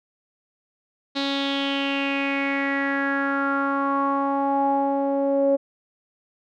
sawtooth tone with low-pass filter sweep, 277.2 Hz, C#4, in tune, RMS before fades -23 dBFS, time 1.15-5.57 s, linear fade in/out 20 ms, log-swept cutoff 4000 to 560 Hz, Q 5.9, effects none

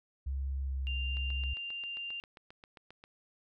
sine tone with vibrato, 67.2 Hz, C2, 47 cents sharp, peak -32 dBFS, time 0.26-1.54 s, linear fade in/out 10 ms, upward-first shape square, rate 1.2 Hz, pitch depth 12 cents each way
sine tone, 2790 Hz, F7, 2 cents flat, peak -37 dBFS, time 0.87-2.2 s, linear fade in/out 0 ms
click train, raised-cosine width 0.3 ms, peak -35 dBFS, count 15, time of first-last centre 1.17-3.039 s, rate 7.49 Hz
effects none

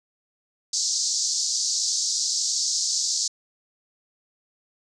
white band-pass noise, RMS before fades -25 dBFS, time 0.73-3.28 s, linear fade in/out 5 ms, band 4400 to 7100 Hz, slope 48 dB/octave, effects resampled to 22050 Hz

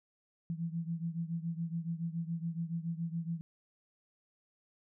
sine beating tone pair, 164.81 / 171.91 Hz, E3 / F3, 0 / -27 cents, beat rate 7.1 Hz, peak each -36 / -39 dBFS, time 0.5-3.41 s, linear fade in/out 0 ms, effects none

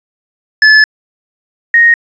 square / sine tone pair in turn, 1728 / 1865.7 Hz, A6 / A#6, -32 / +1 cents, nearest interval minor second, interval 133 cents, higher second, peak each -3 dBFS, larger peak neither, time 0.62-0.84 / 1.74-1.94 s, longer first, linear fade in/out 2 ms, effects resampled to 16000 Hz + 7-bit

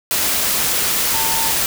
sine tone in noise, 901 Hz, A5, 41 cents sharp, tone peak -24 dBFS, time 1.14-1.51 s, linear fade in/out 0 ms, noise white, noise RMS -18 dBFS, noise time 0.11-1.66 s, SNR -9 dB, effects none

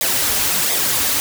white noise with flanger, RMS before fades -18 dBFS, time 0.01-1.2 s, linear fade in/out 0 ms, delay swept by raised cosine 0.69 to 5.89 ms, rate 1.4 Hz, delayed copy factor -0.65, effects none

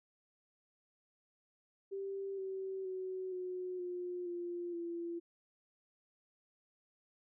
sine tone with pitch steps, 391.5 / 382.6 / 373.8 / 365.3 / 356.9 / 348.8 / 340.8 Hz, G4 / G4 / F#4 / F#4 / F4 / F4 / F4, -2 / -42 / +18 / -22 / +38 / -2 / -42 cents, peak -38 dBFS, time 1.91-5.2 s, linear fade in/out 20 ms, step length 470 ms, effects none

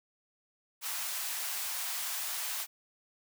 white high-pass noise, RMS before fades -36 dBFS, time 0.81-2.67 s, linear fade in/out 50 ms, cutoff 700 Hz, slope 24 dB/octave, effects none

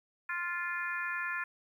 harmonic tone, 349.2 Hz, F4, in tune, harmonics 3 / 4 / 5 / 6 / 7, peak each -41 / -38 / -36 / -46 / -42 dBFS, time 0.29-1.44 s, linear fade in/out 5 ms, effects 11-bit

